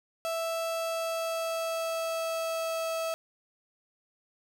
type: tone with pitch glide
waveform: 35% pulse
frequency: 659.3 to 652.5 Hz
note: E5 to E5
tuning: 0 to -18 cents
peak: -28 dBFS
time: 0.25-3.14 s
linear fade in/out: 0 ms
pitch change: -18 cents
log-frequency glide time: 0.71-2.89 s
effects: none